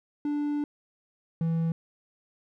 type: tone pair in turn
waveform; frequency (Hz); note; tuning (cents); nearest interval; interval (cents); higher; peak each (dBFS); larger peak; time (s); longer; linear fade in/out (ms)
triangle; 293.1 / 164.5; D4 / E3; -3 / -3; minor seventh; 1000; first; -24 / -22; second; 0.25-0.64 / 1.41-1.72; first; 2
effects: none